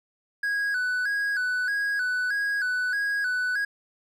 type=tone with vibrato; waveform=triangle; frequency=1568 Hz; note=G6; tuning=in tune; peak=-22 dBFS; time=0.43-3.65 s; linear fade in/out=5 ms; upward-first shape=square; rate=1.6 Hz; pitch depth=86 cents each way; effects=none